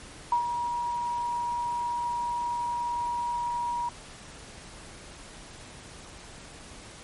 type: tone with ADSR envelope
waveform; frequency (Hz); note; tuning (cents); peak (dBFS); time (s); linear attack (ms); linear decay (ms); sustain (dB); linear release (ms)
sine; 956; A#5; +43; -19; 0.32-3.89; 3; 96; -8; 3
effects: pink hiss -46 dBFS RMS until 7.03 s + MP3 48 kbps